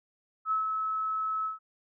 sine tone with ADSR envelope, 1296 Hz, E6, 30 cents flat, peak -24 dBFS, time 0.45-1.59 s, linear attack 64 ms, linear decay 130 ms, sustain -4 dB, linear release 140 ms, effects none

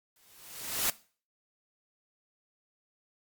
white noise with exponential growth, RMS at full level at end -26 dBFS, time 0.16-0.9 s, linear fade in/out 2 ms, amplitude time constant 160 ms, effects noise-tail reverb RT60 0.4 s tail -19 dB re dry + MP3 96 kbps

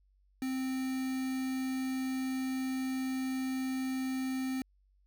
triangle tone with quantisation, 261.5 Hz, C4, 1 cent flat, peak -30 dBFS, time 0.42-4.62 s, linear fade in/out 2 ms, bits 7, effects added 48 Hz sine -65 dBFS peak until 5.06 s

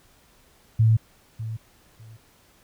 sine tone with echo, 111.4 Hz, A2, 22 cents sharp, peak -14 dBFS, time 0.79-0.97 s, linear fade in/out 10 ms, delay 600 ms, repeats 2, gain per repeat -14 dB, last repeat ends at 2.17 s, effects pink hiss -58 dBFS RMS until 2.63 s

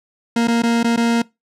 40% pulse tone with dropouts, 233.1 Hz, A#3, in tune, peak -13 dBFS, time 0.36-1.22 s, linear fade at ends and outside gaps 5 ms, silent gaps 0.474-0.481 / 0.622-0.634 / 0.831-0.843 / 0.963-0.974 s, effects noise-tail reverb RT60 0.2 s tail -22 dB re dry + low-pass 8000 Hz 12 dB/octave

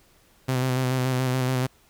sawtooth tone with vibrato, 128.6 Hz, C3, 30 cents flat, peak -18 dBFS, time 0.48-1.67 s, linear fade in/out 10 ms, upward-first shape square, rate 7 Hz, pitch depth 24 cents each way, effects pink hiss -59 dBFS RMS until 1.89 s

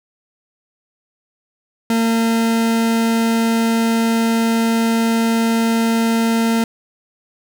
40% pulse tone, 227.9 Hz, A#3, 39 cents flat, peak -13 dBFS, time 1.9-6.64 s, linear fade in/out 2 ms, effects none

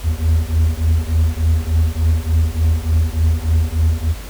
triangle beating tone pair, 78.8 / 82.2 Hz, D#2 / E2, +23 / -4 cents, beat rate 3.4 Hz, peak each -14 dBFS, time 0.03-4.15 s, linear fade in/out 50 ms, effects added 50 Hz sine -29 dBFS peak until 4.29 s + pink hiss -36 dBFS RMS until 4.29 s

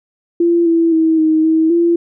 sine tone with pitch steps, 341.4 / 332.1 / 321.8 / 314.9 / 320.2 / 340.4 Hz, F4 / E4 / E4 / D#4 / D#4 / F4, -39 / +13 / -42 / +21 / +50 / -44 cents, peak -9 dBFS, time 0.4-1.96 s, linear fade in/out 5 ms, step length 260 ms, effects none

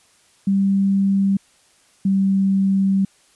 sine tone pair in turn, 196 / 194.08 Hz, G3 / G3, 0 / -17 cents, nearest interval unison, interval 17 cents, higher first, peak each -14 / -14 dBFS, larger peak neither, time 0.47-1.37 / 2.05-3.05 s, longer second, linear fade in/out 5 ms, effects white hiss -56 dBFS RMS until 3.35 s + resampled to 24000 Hz

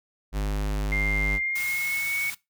square tone, 50.9 Hz, G#1, 34 cents flat, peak -25 dBFS, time 0.32-1.4 s, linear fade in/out 50 ms
sine tone with pitch glide, 2100 to 2225 Hz, C7 to C#7, +6 to +6 cents, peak -25 dBFS, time 0.92-2.3 s, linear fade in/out 2 ms, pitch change +100 cents, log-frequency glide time 1.37-2.14 s
white band-stop noise, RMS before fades -36 dBFS, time 1.55-2.35 s, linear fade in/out 10 ms, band 200 to 860 Hz, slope 24 dB/octave
effects noise-tail reverb RT60 0.2 s tail -20 dB re dry

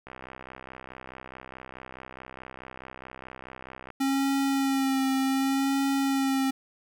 click train, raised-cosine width 0.5 ms, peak -26 dBFS, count 249, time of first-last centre 0.07-3.903 s, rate 64.7 Hz
square tone with vibrato, 270.3 Hz, C#4, 44 cents flat, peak -24 dBFS, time 4-6.51 s, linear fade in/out 10 ms, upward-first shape sine, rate 0.67 Hz, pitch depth 25 cents each way
effects 11-bit

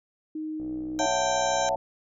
sine tone, 311.1 Hz, D#4, in tune, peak -30 dBFS, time 0.35-1.06 s, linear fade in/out 5 ms
click train, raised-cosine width 2 ms, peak -32 dBFS, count 74, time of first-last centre 0.6-1.759 s, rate 63 Hz
harmonic tone, 784 Hz, G5, in tune, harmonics 1 / 2 / 3 / 4 / 5 / 7 / 8 / 9, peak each -41 / -35 / -41 / -40 / -37 / -40 / -35 / -38 dBFS, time 0.99-1.69 s, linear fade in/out 0 ms
sine chord, F# minor seventh, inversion second, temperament just, 555 / 666 / 740 / 888 Hz, C#5 / E5 / F#5 / A5, +2 / +18 / 0 / +16 cents, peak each -29 dBFS, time 0.99-1.76 s, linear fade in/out 10 ms
effects none

